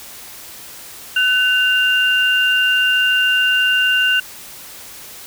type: tone pair together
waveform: sine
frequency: 1504.6 / 2794 Hz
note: F#6 / F7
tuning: +29 / 0 cents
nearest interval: major seventh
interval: 1071 cents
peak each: -15 dBFS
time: 1.16-4.2 s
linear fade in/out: 5 ms
effects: white hiss -36 dBFS RMS until 5.26 s